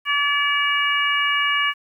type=harmonic tone; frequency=574 Hz; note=D5; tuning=40 cents flat; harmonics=2 / 3 / 4 / 5; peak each=-23 / -23 / -23 / -23 dBFS; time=0.05-1.74 s; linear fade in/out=50 ms; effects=9-bit